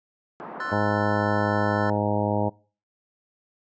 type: band-pass noise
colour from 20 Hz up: white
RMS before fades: -38 dBFS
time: 0.4-0.74 s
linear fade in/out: 0 ms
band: 190 to 1200 Hz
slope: 24 dB/octave
type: chord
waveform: triangle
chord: F# half-diminished seventh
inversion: second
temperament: equal with one note detuned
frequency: 1046.5 / 1330 / 1480 / 1760 Hz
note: C6 / E6 / F#6 / A6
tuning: 0 / +15 / 0 / 0 cents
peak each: -32 dBFS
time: 0.6-1.9 s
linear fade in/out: 2 ms
type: harmonic tone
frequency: 103.83 Hz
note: G#2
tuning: in tune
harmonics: 1 / 2 / 3 / 4 / 5 / 6 / 7 / 8 / 9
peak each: -28 / -28 / -31 / -33 / -30 / -29 / -34 / -31 / -32 dBFS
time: 0.71-2.5 s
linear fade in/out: 20 ms
effects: noise-tail reverb RT60 0.4 s tail -24 dB re dry + resampled to 16000 Hz